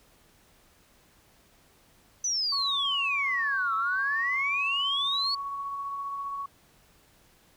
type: exponential two-way sweep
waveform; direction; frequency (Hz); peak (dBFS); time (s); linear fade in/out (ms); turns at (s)
sine; down then up; 6100 to 1297 to 4493; -25; 2.24-5.35; 5; 3.75
type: tone with tremolo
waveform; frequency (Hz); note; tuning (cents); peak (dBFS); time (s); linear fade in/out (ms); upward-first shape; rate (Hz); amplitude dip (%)
sine; 1116; C#6; +11; -30; 2.52-6.46; 5; triangle; 15; 30
effects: tanh soft clip ceiling -17 dBFS + pink hiss -61 dBFS RMS until 7.56 s